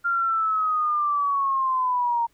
sine linear sweep, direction down, 1396.9 to 924 Hz, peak -20 dBFS, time 0.04-2.27 s, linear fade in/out 20 ms, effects pink hiss -65 dBFS RMS until 2.33 s

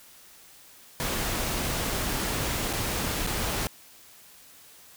pink noise with dropouts, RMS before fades -29 dBFS, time 1-3.67 s, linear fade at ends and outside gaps 0 ms, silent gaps 2.729-2.734 / 3.266-3.272 s, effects white hiss -52 dBFS RMS until 4.96 s

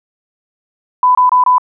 sine tone bursts, 1000 Hz, B5, 21 cents sharp, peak -6 dBFS, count 4, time 1.03-1.582 s, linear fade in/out 2 ms, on 120 ms, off 24 ms, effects none

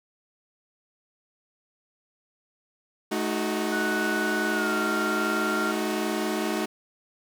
sawtooth chord, D# diminished, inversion second, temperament equal with one note detuned, 215.7 / 311.1 / 370 Hz, A3 / D#4 / F#4, -34 / 0 / 0 cents, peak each -26 dBFS, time 3.11-6.66 s, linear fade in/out 10 ms
sine tone with pitch glide, 1480 to 1388.9 Hz, F#6 to F6, 0 to -10 cents, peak -27 dBFS, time 3.72-5.72 s, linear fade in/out 10 ms, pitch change -110 cents, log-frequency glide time 4.51-4.72 s
effects none

